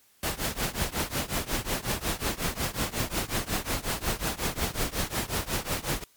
pink noise with tremolo, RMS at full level -26 dBFS, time 0.23-6.04 s, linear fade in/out 2 ms, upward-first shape triangle, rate 5.5 Hz, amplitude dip 95%, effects white hiss -62 dBFS RMS until 6.16 s + MP3 96 kbps

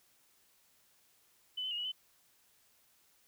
sine tone with pitch steps, 3004 / 3044 / 2862 / 2933 / 3036 Hz, F#7 / F#7 / F7 / F#7 / F#7, +26 / +48 / +42 / -16 / +44 cents, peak -35 dBFS, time 1.57-1.92 s, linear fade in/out 10 ms, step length 70 ms, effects white hiss -69 dBFS RMS until 3.27 s

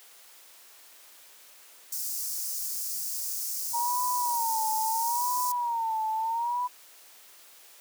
white high-pass noise, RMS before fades -33 dBFS, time 1.92-5.52 s, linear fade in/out 5 ms, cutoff 4900 Hz, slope 48 dB/octave
sine tone with vibrato, 932.3 Hz, A#5, in tune, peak -26 dBFS, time 3.73-6.68 s, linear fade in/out 20 ms, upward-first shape sine, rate 0.75 Hz, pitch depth 110 cents each way
effects white hiss -53 dBFS RMS until 7.8 s + high-pass 400 Hz 12 dB/octave

